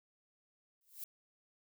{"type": "noise with exponential growth", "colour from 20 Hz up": "violet", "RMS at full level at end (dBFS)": -41, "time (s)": [0.81, 1.04], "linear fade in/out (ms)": 2, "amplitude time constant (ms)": 48, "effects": []}